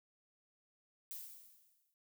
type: noise with exponential decay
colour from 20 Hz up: violet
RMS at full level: -44 dBFS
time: 1.11-1.94 s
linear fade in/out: 0 ms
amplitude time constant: 180 ms
effects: none